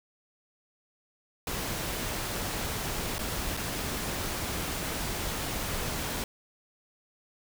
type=noise with dropouts; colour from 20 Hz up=pink; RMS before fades=-33 dBFS; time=1.47-6.24 s; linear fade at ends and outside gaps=2 ms; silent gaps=3.183-3.19 / 3.568-3.572 s; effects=none